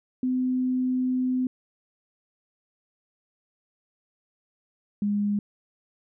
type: tone pair in turn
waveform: sine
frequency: 254.8 / 205.1 Hz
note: C4 / G#3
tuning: -46 / -21 cents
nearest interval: major third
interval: 375 cents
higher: first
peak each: -22 dBFS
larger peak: neither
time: 0.23-1.47 / 5.02-5.39 s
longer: first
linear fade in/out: 2 ms
effects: none